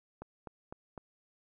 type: click train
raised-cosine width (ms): 1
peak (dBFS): -29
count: 4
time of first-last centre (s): 0.22-0.978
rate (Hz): 3.96
effects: none